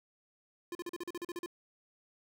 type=tone bursts; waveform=square; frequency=348.2 Hz; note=F4; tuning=5 cents flat; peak=-38 dBFS; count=11; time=0.72-1.461 s; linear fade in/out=2 ms; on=31 ms; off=40 ms; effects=none